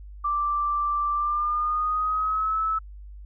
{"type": "tone with pitch glide", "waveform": "sine", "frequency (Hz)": [1174.7, 1303.4], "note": ["D6", "E6"], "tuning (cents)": [0, -20], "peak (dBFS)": -22, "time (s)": [0.24, 2.79], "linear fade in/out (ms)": 10, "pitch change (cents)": 180, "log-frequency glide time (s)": [1.13, 2.59], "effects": ["added 50 Hz sine -39 dBFS peak until 3.25 s"]}